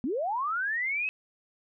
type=linear sweep; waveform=sine; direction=up; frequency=220 to 2600 Hz; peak=-27 dBFS; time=0.04-1.09 s; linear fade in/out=0 ms; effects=none